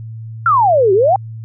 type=exponential two-way sweep; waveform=sine; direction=down then up; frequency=1417 to 367.9 to 814 Hz; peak=-8 dBFS; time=0.46-1.16 s; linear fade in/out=2 ms; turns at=0.93 s; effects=added 112 Hz sine -26 dBFS peak until 1.44 s